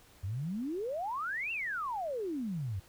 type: exponential two-way sweep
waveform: sine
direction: up then down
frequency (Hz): 87.5 to 2794 to 87.5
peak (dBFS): -33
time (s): 0.23-2.8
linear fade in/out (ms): 10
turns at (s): 1.52
effects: pink hiss -60 dBFS RMS until 2.88 s